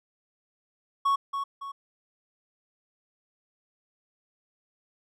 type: tone with echo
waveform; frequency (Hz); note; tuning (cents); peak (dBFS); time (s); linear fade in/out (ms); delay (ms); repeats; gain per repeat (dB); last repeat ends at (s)
triangle; 1108.7; C#6; 0; -19; 1.05-1.16; 10; 280; 2; -7; 1.72
effects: none